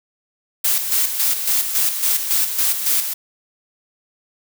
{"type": "noise with tremolo", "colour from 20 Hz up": "blue", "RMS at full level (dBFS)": -17, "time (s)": [0.64, 3.14], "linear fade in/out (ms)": 10, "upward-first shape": "square", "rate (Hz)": 3.6, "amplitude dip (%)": 55, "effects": []}